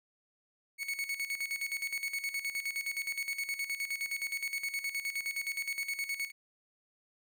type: tone with tremolo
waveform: 40% pulse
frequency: 2215 Hz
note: C#7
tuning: 2 cents flat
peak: -31 dBFS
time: 0.78-6.32 s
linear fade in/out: 50 ms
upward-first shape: square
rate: 9.6 Hz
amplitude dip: 70%
effects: none